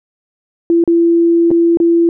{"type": "tone with dropouts", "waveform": "sine", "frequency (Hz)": 337.5, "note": "E4", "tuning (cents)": 41, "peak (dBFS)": -7, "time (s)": [0.7, 2.09], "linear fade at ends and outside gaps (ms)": 1, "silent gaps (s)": [[0.839, 0.876], [1.506, 1.513], [1.772, 1.801]], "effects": []}